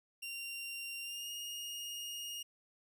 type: tone with pitch glide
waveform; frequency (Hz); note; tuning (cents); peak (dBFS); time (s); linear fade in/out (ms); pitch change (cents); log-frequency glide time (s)
sawtooth; 2770 to 2853; F7 to F7; -15 to +36; -38; 0.22-2.43; 10; +51; 1.02-1.29
effects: none